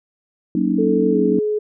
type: chord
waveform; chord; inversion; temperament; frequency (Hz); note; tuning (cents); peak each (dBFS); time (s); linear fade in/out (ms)
sine; D# minor seventh; first; just; 186.68 / 233.3 / 280 / 311.1; F#3 / A#3 / C#4 / D#4; +16 / +2 / +18 / 0; -21; 0.55-1.39; 2
type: tone with pitch glide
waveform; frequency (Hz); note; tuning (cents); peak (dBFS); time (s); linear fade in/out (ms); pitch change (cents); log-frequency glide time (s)
sine; 440 to 423.1; A4 to G#4; 0 to +32; -17; 0.78-1.59; 10; -68; 1.11-1.17
effects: none